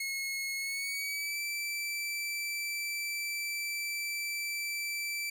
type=tone with pitch glide; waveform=sawtooth; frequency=2174 to 2330 Hz; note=C#7 to D7; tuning=-34 to -14 cents; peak=-30 dBFS; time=0-5.3 s; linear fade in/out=5 ms; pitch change=+120 cents; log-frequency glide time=0.57-1.4 s; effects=none